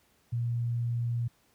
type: tone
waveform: sine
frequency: 118.6 Hz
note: A#2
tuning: 30 cents sharp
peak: -27 dBFS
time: 0.32-1.28 s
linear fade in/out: 10 ms
effects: pink hiss -67 dBFS RMS until 1.54 s + high-pass 60 Hz 12 dB/octave